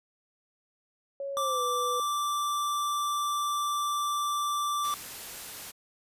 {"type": "tone with pitch glide", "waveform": "sine", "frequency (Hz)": [554.4, 493.9], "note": ["C#5", "B4"], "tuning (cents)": [0, 0], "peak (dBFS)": -32, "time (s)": [1.2, 2], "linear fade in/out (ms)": 2, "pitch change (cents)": -200, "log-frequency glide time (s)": [1.37, 1.62]}
{"type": "tone", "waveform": "square", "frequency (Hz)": 1172, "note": "D6", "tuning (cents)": -4, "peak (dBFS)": -28, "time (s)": [1.37, 4.94], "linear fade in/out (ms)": 0}
{"type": "noise", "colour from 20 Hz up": "white", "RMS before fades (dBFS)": -41, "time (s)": [4.83, 5.72], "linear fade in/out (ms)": 20}
{"effects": ["resampled to 32000 Hz"]}